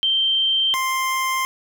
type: tone pair in turn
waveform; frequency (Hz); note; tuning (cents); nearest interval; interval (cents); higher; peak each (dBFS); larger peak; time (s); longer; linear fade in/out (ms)
sine / 25% pulse; 3136 / 1049.2; G7 / C6; 0 / +4; octave + perfect fifth; 1896; first; -16; neither; 0.03-0.74 / 0.74-1.45; neither; 0
effects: none